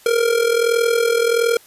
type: tone with amplitude modulation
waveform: square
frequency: 466.2 Hz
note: A#4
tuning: in tune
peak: -12 dBFS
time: 0.06-1.57 s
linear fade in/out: 2 ms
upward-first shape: sine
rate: 41.4 Hz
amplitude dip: 70%
effects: white hiss -48 dBFS RMS until 1.66 s + resampled to 32000 Hz